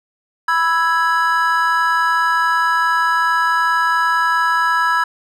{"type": "chord", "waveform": "triangle", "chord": "E major", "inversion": "second", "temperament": "equal", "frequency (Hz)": [987.8, 1318.5, 1661.2], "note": ["B5", "E6", "G#6"], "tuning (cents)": [0, 0, 0], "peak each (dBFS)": -16, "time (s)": [0.48, 5.04], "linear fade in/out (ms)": 5, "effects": []}